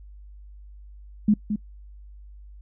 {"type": "tone with echo", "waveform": "sine", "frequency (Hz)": 210, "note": "G#3", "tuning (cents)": 19, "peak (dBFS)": -14, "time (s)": [1.28, 1.34], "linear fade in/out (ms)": 5, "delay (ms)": 220, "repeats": 1, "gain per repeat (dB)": -8, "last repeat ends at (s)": 1.56, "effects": ["noise-tail reverb RT60 0.1 s tail -24 dB re dry", "added 50 Hz sine -42 dBFS peak until 2.61 s"]}